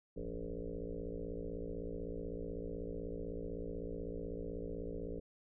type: tone with frequency modulation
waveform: sine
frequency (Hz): 230.3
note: A#3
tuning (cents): -21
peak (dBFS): -39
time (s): 0.16-5.2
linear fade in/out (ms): 10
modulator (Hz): 56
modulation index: 5.1
effects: none